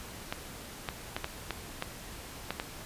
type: clicks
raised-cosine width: 0.3 ms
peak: -16 dBFS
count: 8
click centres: 0.325 / 0.888 / 1.165 / 1.244 / 1.507 / 1.824 / 2.506 / 2.599 s
effects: pink hiss -45 dBFS RMS until 2.85 s + resampled to 32000 Hz